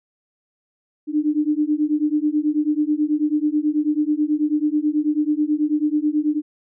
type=beating tone pair; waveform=sine; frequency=296.4 / 305.6 Hz; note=D4 / D#4; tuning=+16 / -31 cents; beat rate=9.2 Hz; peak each=-20 dBFS; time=1.07-6.42 s; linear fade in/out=50 ms; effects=none